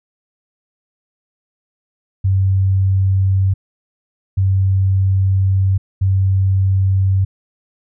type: tone bursts at uneven times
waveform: sine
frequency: 95.9 Hz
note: G2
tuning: 37 cents flat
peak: -11 dBFS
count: 3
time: 2.24-3.54 / 4.37-5.78 / 6.01-7.25 s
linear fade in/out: 10 ms
effects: none